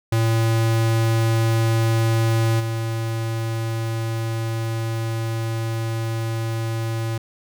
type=tone with level steps; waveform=square; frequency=113.3 Hz; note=A#2; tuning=49 cents flat; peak=-17 / -23 dBFS; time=0.12-7.18 s; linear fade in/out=5 ms; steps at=2.59 s; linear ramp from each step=20 ms; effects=none